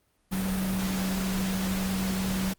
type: tone in noise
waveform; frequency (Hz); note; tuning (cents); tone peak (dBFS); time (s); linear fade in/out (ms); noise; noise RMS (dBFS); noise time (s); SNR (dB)
sine; 189.4; F#3; +41; -27; 0.31-2.54; 20; pink; -34; 0.31-2.54; +4
effects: pink hiss -70 dBFS RMS until 2.58 s + Opus 32 kbps